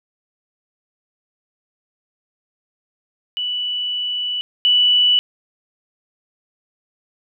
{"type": "tone pair in turn", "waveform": "sine", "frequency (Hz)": [2962, 2962], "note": ["F#7", "F#7"], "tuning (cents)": [1, 1], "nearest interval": "unison", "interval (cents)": 0, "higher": "neither", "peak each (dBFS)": [-20, -11], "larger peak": "second", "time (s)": [[3.37, 4.41], [4.65, 5.19]], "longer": "first", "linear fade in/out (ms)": 0, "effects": []}